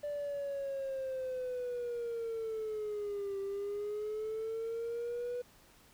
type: linear two-way sweep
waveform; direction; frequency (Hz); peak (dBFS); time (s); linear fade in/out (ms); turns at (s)
triangle; down then up; 587.3 to 392 to 492.2; -32; 0.03-5.42; 10; 3.39
effects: tanh soft clip ceiling -31 dBFS + pink hiss -62 dBFS RMS until 5.93 s